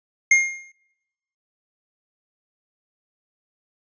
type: tone with exponential decay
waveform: square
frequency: 2129 Hz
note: C7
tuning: 30 cents sharp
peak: -10 dBFS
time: 0.31-0.72 s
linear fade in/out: 5 ms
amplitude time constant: 87 ms
effects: noise-tail reverb RT60 1.0 s tail -26 dB re dry + resampled to 16000 Hz